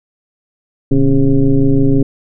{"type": "tone with frequency modulation", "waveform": "sine", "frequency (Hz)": 144, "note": "D3", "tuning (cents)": -34, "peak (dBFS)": -7, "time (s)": [0.91, 2.03], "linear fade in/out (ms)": 5, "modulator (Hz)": 131, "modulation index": 1.7, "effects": []}